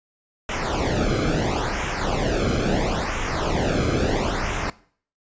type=noise with flanger; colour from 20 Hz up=brown; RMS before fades=-23 dBFS; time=0.49-4.7 s; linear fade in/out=2 ms; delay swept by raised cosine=0.22 to 1.1 ms; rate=0.74 Hz; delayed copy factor=-0.8; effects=noise-tail reverb RT60 0.5 s tail -20 dB re dry + resampled to 16000 Hz